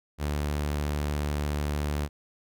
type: tone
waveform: sawtooth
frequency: 73.6 Hz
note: D2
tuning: 4 cents sharp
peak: -23 dBFS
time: 0.18-2.09 s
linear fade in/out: 50 ms
effects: none